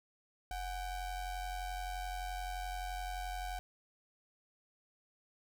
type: ring-modulated tone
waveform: square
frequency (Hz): 387.8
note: G4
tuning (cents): -19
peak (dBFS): -36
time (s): 0.51-3.59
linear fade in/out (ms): 0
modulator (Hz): 342
effects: none